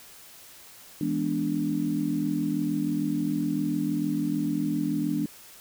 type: chord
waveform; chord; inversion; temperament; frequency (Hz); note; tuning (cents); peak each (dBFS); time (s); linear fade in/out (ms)
sine; E dominant seventh; none; equal; 164.81 / 207.7 / 246.9 / 293.7; E3 / G#3 / B3 / D4; 0 / 0 / 0 / 0; -32 / -32 / -31 / -27; 1.01-5.26; 2
effects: white hiss -49 dBFS RMS until 5.6 s